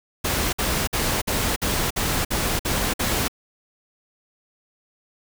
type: noise bursts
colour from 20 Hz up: pink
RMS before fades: -23 dBFS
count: 9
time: 0.24-3.282 s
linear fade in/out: 10 ms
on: 290 ms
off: 54 ms
effects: none